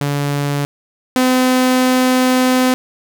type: tone pair in turn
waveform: sawtooth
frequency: 143.2 / 255.2 Hz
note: D3 / C4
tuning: -43 / -43 cents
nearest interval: minor seventh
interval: 1000 cents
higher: second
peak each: -12 / -7 dBFS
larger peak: second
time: 0.01-0.65 / 1.16-2.74 s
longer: second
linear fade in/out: 0 ms
effects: none

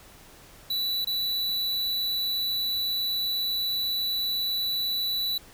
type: tone with dropouts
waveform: square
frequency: 3954 Hz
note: B7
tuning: 1 cent sharp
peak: -26 dBFS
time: 0.7-5.38 s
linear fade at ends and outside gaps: 5 ms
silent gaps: 1.047-1.07 s
effects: pink hiss -51 dBFS RMS until 5.53 s

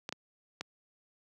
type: clicks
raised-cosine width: 0.2 ms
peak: -19 dBFS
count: 3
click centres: 0.091 / 0.125 / 0.61 s
effects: high-pass 150 Hz 12 dB/octave

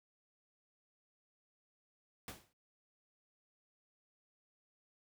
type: noise with exponential decay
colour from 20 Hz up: pink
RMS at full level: -44 dBFS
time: 2.28-2.53 s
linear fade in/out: 1 ms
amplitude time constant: 54 ms
effects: high-pass 60 Hz 12 dB/octave

